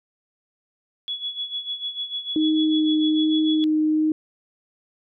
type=tone with tremolo; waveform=sine; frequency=3383 Hz; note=G#7; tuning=31 cents sharp; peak=-24 dBFS; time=1.08-3.64 s; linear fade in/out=0 ms; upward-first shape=sine; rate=6.7 Hz; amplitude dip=75%
type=tone with vibrato; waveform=sine; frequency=310.5 Hz; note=D#4; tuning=3 cents flat; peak=-17 dBFS; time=2.36-4.12 s; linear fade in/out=2 ms; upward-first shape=sine; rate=1.2 Hz; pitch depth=9 cents each way
effects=none

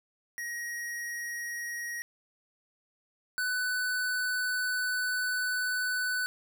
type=tone pair in turn; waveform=square; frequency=1891 / 1496.6 Hz; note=A#6 / F#6; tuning=+24 / +19 cents; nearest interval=major third; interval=405 cents; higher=first; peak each=-35 / -29 dBFS; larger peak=second; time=0.38-2.02 / 3.38-6.26 s; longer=second; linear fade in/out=0 ms; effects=none

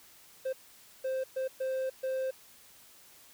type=tone bursts at uneven times; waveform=triangle; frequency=524 Hz; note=C5; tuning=2 cents sharp; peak=-28 dBFS; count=5; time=0.45-0.53 / 1.04-1.24 / 1.36-1.48 / 1.6-1.9 / 2.03-2.31 s; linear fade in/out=10 ms; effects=white hiss -57 dBFS RMS until 3.33 s

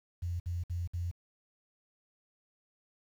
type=tone bursts; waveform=sine; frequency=87 Hz; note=F2; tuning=6 cents flat; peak=-32 dBFS; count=4; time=0.22-1.114 s; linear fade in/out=10 ms; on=180 ms; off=58 ms; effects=10-bit

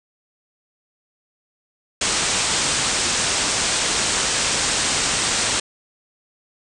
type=low-pass noise; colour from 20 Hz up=white; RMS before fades=-21 dBFS; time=2.01-5.6 s; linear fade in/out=5 ms; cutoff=8900 Hz; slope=96 dB/octave; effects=none

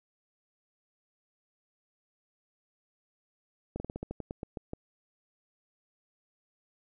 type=slowing click train; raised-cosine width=2 ms; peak=-23 dBFS; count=12; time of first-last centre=3.76-4.734 s; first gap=40 ms; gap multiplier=1.15; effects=none

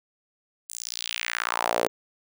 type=tone with high-pass filter sweep; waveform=sawtooth; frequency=58.3 Hz; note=A#1; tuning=1 cent sharp; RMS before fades=-29 dBFS; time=0.69-1.88 s; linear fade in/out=0 ms; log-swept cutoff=8600 to 450 Hz; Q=2.6; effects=none

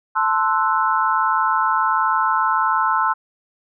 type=chord; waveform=sine; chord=F# half-diminished seventh; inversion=first; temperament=equal; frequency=880 / 1046.5 / 1318.5 / 1480 Hz; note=A5 / C6 / E6 / F#6; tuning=0 / 0 / 0 / 0 cents; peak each=-21 / -20 / -20 / -25 dBFS; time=0.15-3.14 s; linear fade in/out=20 ms; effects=none

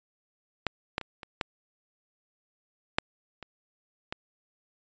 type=clicks; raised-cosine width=0.3 ms; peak=-10 / -12 / -22 / -25 / -12 / -6 / -25 / -17 dBFS; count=8; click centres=0.667 / 0.981 / 1.013 / 1.232 / 1.412 / 2.985 / 3.427 / 4.125 s; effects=resampled to 16000 Hz

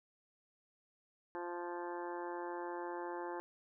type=harmonic tone with a mistuned harmonic; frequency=174.61 Hz; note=F3; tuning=in tune; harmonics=2 / 3 / 4 / 5 / 6 / 7 / 8 / 9 / 10; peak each=-43 / -48 / -52 / -45 / -50 / -58 / -59 / -54 / -57 dBFS; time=1.35-3.4 s; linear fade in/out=0 ms; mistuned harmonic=7; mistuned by=-16 cents; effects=none

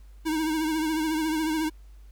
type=tone with vibrato; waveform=square; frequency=314.6 Hz; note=D#4; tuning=19 cents sharp; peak=-25 dBFS; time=0.25-1.7 s; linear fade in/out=20 ms; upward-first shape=triangle; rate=14 Hz; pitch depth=63 cents each way; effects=added 50 Hz sine -45 dBFS peak until 2.11 s + pink hiss -65 dBFS RMS until 2.11 s

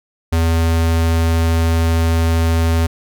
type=tone; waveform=square; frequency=82.41 Hz; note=E2; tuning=in tune; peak=-13 dBFS; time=0.32-2.87 s; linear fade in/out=10 ms; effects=none

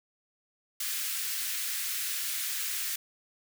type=high-pass noise; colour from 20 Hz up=white; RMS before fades=-33 dBFS; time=0.8-2.96 s; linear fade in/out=5 ms; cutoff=1500 Hz; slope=24 dB/octave; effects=none

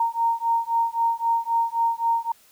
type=beating tone pair; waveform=sine; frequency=922 / 925.8 Hz; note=A#5 / A#5; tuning=-19 / -12 cents; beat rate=3.8 Hz; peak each=-23 / -23 dBFS; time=0-2.32 s; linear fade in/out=5 ms; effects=white hiss -56 dBFS RMS until 2.51 s

